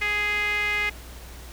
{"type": "tone with band-pass filter", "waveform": "sawtooth", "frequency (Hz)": 415.8, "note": "G#4", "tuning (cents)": 2, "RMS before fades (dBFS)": -25, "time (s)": [0.01, 0.9], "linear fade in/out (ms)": 10, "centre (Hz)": 2200, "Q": 6.8, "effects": ["added 60 Hz sine -40 dBFS peak until 1.52 s", "pink hiss -45 dBFS RMS until 1.52 s"]}